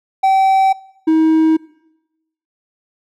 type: tone pair in turn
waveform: triangle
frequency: 770 / 318.3 Hz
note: G5 / D#4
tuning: -31 / +39 cents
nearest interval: octave + minor third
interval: 1530 cents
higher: first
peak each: -7 dBFS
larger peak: neither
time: 0.23-0.73 / 1.07-1.57 s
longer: neither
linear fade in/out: 10 ms
effects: noise-tail reverb RT60 0.9 s tail -22 dB re dry